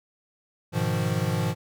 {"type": "chord", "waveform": "square", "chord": "F half-diminished seventh", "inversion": "first", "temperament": "equal with one note detuned", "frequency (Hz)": [103.83, 123.47, 155.56, 173.11], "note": ["Ab2", "Cb3", "Eb3", "F3"], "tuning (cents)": [0, 0, 0, -15], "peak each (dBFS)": -30, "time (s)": [0.72, 1.55], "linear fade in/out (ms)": 50, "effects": []}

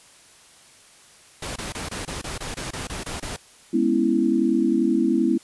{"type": "noise bursts", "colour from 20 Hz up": "pink", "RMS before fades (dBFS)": -31, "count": 12, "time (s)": [1.42, 3.364], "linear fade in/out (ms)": 5, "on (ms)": 140, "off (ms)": 24}
{"type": "chord", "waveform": "sine", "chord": "C# minor seventh", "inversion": "second", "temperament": "equal", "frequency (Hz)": [207.7, 246.9, 277.2, 329.6], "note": ["G#3", "B3", "C#4", "E4"], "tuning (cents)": [0, 0, 0, 0], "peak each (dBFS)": [-25, -22, -25, -21], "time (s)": [3.73, 5.38], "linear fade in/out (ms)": 10}
{"effects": ["white hiss -51 dBFS RMS until 5.43 s", "resampled to 24000 Hz"]}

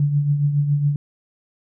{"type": "tone with tremolo", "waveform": "sine", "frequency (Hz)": 144.8, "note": "D3", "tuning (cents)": -24, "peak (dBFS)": -13, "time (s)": [0, 0.96], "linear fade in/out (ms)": 2, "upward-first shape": "triangle", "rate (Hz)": 7.2, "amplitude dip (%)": 60, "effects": []}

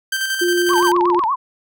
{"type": "tone with tremolo", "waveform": "sawtooth", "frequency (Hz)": 1564, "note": "G6", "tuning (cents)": -4, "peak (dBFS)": -14, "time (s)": [0.12, 0.92], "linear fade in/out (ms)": 5, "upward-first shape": "square", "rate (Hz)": 11, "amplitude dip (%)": 40}
{"type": "tone", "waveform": "sine", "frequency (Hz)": 352.6, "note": "F4", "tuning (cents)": 17, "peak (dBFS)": -15, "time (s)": [0.41, 1.2], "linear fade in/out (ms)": 10}
{"type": "click train", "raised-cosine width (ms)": 0.3, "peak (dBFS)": -14, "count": 13, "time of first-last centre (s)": [0.69, 1.238], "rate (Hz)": 21.9}
{"type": "tone with vibrato", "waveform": "sine", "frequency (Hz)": 988, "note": "B5", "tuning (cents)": 0, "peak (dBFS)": -15, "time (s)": [0.69, 1.36], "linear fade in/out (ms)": 20, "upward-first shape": "triangle", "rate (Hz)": 8.3, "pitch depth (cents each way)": 280}
{"effects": []}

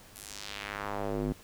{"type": "tone with band-pass filter sweep", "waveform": "square", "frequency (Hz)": 50.9, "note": "G#1", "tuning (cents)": -34, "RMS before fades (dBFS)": -36, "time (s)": [0.15, 1.33], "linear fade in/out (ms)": 10, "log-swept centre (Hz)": [12000, 240], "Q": 1.4, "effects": ["pink hiss -54 dBFS RMS until 1.43 s"]}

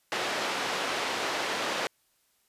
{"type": "band-pass noise", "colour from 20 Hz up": "pink", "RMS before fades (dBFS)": -31, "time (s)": [0.12, 1.87], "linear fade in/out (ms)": 0, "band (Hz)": [430, 4500], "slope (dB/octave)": 12, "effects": ["white hiss -70 dBFS RMS until 2.48 s", "resampled to 32000 Hz"]}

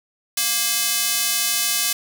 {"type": "tone with high-pass filter", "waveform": "square", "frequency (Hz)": 233.1, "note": "A#3", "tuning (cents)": 0, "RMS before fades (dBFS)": -21, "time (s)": [0.37, 1.93], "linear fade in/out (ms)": 5, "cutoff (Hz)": 4000, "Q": 0.52, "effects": []}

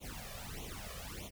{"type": "noise with flanger", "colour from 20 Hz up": "pink", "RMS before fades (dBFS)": -45, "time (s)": [0, 1.31], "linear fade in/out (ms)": 50, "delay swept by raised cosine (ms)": [0.3, 1.7], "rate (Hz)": 1.6, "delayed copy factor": 0.95, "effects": []}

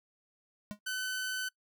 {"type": "tone with exponential decay", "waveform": "square", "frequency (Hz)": 208.2, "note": "G#3", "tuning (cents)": 5, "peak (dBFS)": -34, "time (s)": [0.71, 0.79], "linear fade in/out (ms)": 0, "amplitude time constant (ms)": 17}
{"type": "tone", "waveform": "sawtooth", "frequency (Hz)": 1514, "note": "F#6", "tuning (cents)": 39, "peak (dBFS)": -30, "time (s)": [0.86, 1.49], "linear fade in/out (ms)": 10}
{"effects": ["noise-tail reverb RT60 0.1 s tail -24 dB re dry"]}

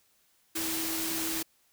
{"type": "tone in noise", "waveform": "sine", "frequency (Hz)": 324.4, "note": "E4", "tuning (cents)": -28, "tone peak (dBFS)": -36, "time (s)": [0.55, 1.43], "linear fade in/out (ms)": 10, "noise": "white", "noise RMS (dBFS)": -33, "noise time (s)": [0.55, 1.43], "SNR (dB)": -6, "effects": ["white hiss -68 dBFS RMS until 1.72 s"]}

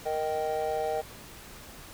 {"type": "chord", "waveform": "triangle", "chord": "Eb major", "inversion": "second", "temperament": "just", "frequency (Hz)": [466.7, 622.3, 777.8], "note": ["Bb4", "Eb5", "G5"], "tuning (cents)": [2, 0, -14], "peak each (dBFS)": -30, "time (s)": [0.05, 1.02], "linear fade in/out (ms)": 20, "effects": ["pink hiss -47 dBFS RMS until 1.93 s"]}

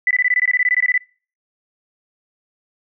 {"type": "tone bursts", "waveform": "sine", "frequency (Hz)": 1991, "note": "B6", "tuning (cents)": 14, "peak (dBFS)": -12, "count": 16, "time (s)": [0.07, 0.978], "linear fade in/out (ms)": 2, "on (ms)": 38, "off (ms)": 20, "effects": ["noise-tail reverb RT60 0.4 s tail -26 dB re dry"]}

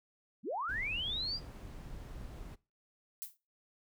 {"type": "linear sweep", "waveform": "sine", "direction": "up", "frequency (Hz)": [155.56, 4941], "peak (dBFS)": -34, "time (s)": [0.43, 1.4], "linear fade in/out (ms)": 50}
{"type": "noise", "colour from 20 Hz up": "brown", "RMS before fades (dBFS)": -46, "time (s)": [0.68, 2.56], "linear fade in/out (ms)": 20}
{"type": "noise with exponential decay", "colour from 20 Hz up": "violet", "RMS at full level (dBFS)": -37, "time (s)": [3.22, 3.37], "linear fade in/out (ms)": 0, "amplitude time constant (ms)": 31}
{"effects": ["noise-tail reverb RT60 0.3 s tail -21 dB re dry"]}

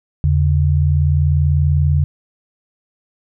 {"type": "tone pair together", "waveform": "sine", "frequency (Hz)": [82.41, 142.65], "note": ["E2", "C#3"], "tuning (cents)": [0, 50], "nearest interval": "major sixth", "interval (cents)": 950, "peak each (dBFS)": [-13, -15], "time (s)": [0.24, 2.04], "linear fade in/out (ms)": 0, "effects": []}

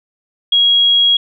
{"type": "tone", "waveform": "sine", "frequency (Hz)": 3300, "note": "G#7", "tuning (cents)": -12, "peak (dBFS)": -8, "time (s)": [0.52, 1.17], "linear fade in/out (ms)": 5, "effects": []}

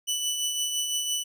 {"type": "tone with tremolo", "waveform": "20% pulse", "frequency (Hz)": 2975, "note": "F#7", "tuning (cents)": 9, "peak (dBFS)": -19, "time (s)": [0.07, 1.24], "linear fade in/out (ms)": 20, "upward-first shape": "triangle", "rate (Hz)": 5.9, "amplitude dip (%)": 45, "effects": []}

